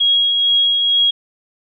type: tone with tremolo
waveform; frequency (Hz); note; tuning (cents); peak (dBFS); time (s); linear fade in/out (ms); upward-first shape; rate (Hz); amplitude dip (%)
sine; 3298; G#7; -13; -10; 0-1.11; 10; triangle; 2.2; 35
effects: none